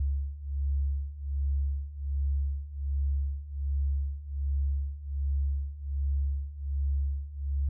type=beating tone pair; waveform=sine; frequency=69 / 70.3 Hz; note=C#2 / C#2; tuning=-7 / +25 cents; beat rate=1.3 Hz; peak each=-32 / -29 dBFS; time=0-7.69 s; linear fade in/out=5 ms; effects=none